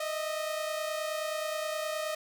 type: tone pair together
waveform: sawtooth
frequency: 616.5 / 646 Hz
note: D#5 / E5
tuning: -16 / -35 cents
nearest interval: minor second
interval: 81 cents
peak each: -29 / -34 dBFS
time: 0-2.15 s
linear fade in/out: 5 ms
effects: none